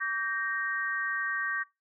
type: chord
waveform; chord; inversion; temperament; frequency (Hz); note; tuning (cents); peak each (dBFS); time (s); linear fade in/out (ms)
sine; G minor; second; equal with one note detuned; 1146.5 / 1568 / 1864.7; D6 / G6 / Bb6; -42 / 0 / 0; -35 / -32 / -33; 0-1.64; 20
effects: noise-tail reverb RT60 0.2 s tail -19 dB re dry